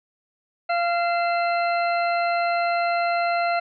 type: harmonic tone with a mistuned harmonic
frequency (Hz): 690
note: F5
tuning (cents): -21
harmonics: 1 / 2 / 3 / 4 / 6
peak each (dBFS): -21 / -27 / -31 / -33 / -37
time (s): 0.69-3.6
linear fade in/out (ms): 10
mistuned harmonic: 4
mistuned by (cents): -65
effects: none